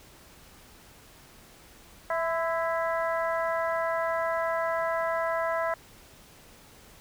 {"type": "harmonic tone with a mistuned harmonic", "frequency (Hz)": 329.6, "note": "E4", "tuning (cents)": 0, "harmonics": [2, 3, 4, 5, 6], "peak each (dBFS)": [-28, -32, -34, -36, -38], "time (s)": [2.1, 5.74], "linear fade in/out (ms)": 2, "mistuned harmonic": 3, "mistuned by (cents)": 35, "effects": ["pink hiss -53 dBFS RMS until 7 s"]}